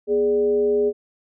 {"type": "tone with frequency modulation", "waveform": "sine", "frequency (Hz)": 415.2, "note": "G#4", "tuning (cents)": 0, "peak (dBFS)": -16, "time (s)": [0.07, 0.93], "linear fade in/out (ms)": 50, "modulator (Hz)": 172, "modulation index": 0.44, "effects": []}